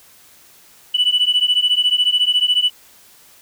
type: beating tone pair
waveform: sine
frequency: 2960 / 2974 Hz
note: F#7 / F#7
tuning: 0 / +8 cents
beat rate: 14 Hz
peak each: -15 dBFS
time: 0.94-2.7 s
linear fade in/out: 10 ms
effects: tanh soft clip ceiling -8 dBFS + white hiss -48 dBFS RMS until 3.41 s